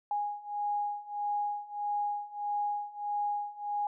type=beating tone pair; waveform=sine; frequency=824 / 825.6 Hz; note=G#5 / G#5; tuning=-14 / -10 cents; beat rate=1.6 Hz; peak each=-35 / -33 dBFS; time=0.11-3.87 s; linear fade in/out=2 ms; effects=none